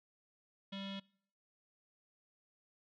square tone with low-pass filter, 196 Hz, G3, in tune, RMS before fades -44 dBFS, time 0.72-1 s, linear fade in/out 10 ms, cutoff 3400 Hz, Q 8.2, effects noise-tail reverb RT60 0.7 s tail -26 dB re dry

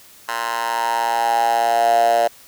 10% pulse tone with high-pass filter sweep, 116.54 Hz, A#2, in tune, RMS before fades -18 dBFS, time 0.28-2.28 s, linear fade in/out 10 ms, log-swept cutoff 1100 to 640 Hz, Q 8.4, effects white hiss -46 dBFS RMS until 2.47 s

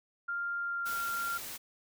sine tone with pitch glide, 1396.9 to 1385.6 Hz, F6 to F6, 0 to -14 cents, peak -32 dBFS, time 0.28-1.38 s, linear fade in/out 10 ms, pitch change -14 cents, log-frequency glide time 0.6-1.01 s
white noise, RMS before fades -42 dBFS, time 0.85-1.58 s, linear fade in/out 20 ms
effects none

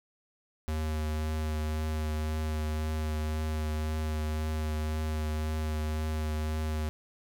square tone with vibrato, 77.5 Hz, D#2, 6 cents flat, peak -30 dBFS, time 0.68-6.89 s, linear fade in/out 0 ms, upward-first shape triangle, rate 1.9 Hz, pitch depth 16 cents each way, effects none

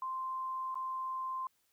sine tone with dropouts, 1044 Hz, C6, 4 cents flat, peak -35 dBFS, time 0.02-1.47 s, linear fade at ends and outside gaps 2 ms, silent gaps 0.745-0.755 s, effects white hiss -75 dBFS RMS until 1.72 s

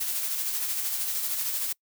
blue noise with tremolo, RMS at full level -28 dBFS, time 0-1.73 s, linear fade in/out 10 ms, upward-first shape sine, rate 13 Hz, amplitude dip 35%, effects noise-tail reverb RT60 0.1 s tail -25 dB re dry

